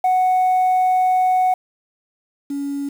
sine tone pair in turn, 740 / 281.4 Hz, F#5 / C#4, 0 / +26 cents, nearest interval octave + perfect fourth, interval 1674 cents, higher first, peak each -11 / -21 dBFS, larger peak first, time 0.04-1.54 / 2.5-2.89 s, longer first, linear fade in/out 5 ms, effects tanh soft clip ceiling -12 dBFS + 7-bit

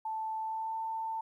sine tone with pitch glide, 880 to 892.8 Hz, A5 to A5, 0 to +25 cents, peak -33 dBFS, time 0.05-1.21 s, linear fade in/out 5 ms, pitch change +25 cents, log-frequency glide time 0.39-0.78 s, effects 12-bit

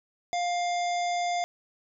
harmonic tone, 703 Hz, F5, 11 cents sharp, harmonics 1 / 3 / 5 / 7 / 9 / 10, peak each -26 / -36 / -40 / -43 / -45 / -46 dBFS, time 0.33-1.44 s, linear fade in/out 0 ms, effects none

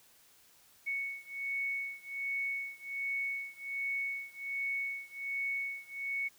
sine beating tone pair, 2217 / 2218.3 Hz, C#7 / C#7, 0 / +1 cents, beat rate 1.3 Hz, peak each -37 / -38 dBFS, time 0.86-6.29 s, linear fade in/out 20 ms, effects white hiss -63 dBFS RMS until 6.38 s

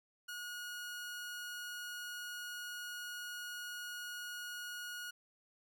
sawtooth tone, 1446 Hz, F#6, 40 cents flat, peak -39 dBFS, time 0.28-5.11 s, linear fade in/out 10 ms, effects none

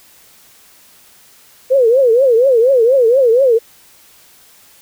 sine tone with vibrato, 496.4 Hz, B4, 9 cents sharp, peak -7 dBFS, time 1.7-3.59 s, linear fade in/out 20 ms, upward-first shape triangle, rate 4.2 Hz, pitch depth 220 cents each way, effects white hiss -46 dBFS RMS until 4.81 s

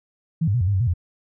sine tone with pitch steps, 162 / 100.5 / 123.3 / 89.8 / 101.3 / 94.3 / 121.4 / 87.6 Hz, E3 / G2 / B2 / F2 / G#2 / F#2 / B2 / F2, -30 / +44 / -2 / +49 / -43 / +33 / -29 / +6 cents, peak -17 dBFS, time 0.41-0.938 s, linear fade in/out 10 ms, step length 66 ms, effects none

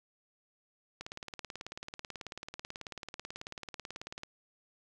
click train, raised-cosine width 0.2 ms, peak -24 dBFS, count 60, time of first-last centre 1.01-4.234 s, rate 18.3 Hz, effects none

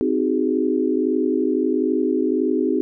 sine chord, Ab dominant seventh, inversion first, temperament just, 259.6 / 311.5 / 373.8 / 415.3 Hz, C4 / Eb4 / Gb4 / Ab4, -13 / +2 / +18 / 0 cents, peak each -22 / -22 / -23 / -24 dBFS, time 0.01-2.81 s, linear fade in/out 0 ms, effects none

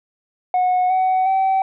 sine tone with pitch steps, 731 / 749 / 767.3 Hz, F#5 / F#5 / G5, -21 / +21 / -37 cents, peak -12 dBFS, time 0.54-1.62 s, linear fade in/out 2 ms, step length 360 ms, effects tanh soft clip ceiling -13 dBFS

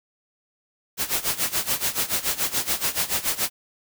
white noise with tremolo, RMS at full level -22 dBFS, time 0.97-3.5 s, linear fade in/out 50 ms, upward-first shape sine, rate 7 Hz, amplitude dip 85%, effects none

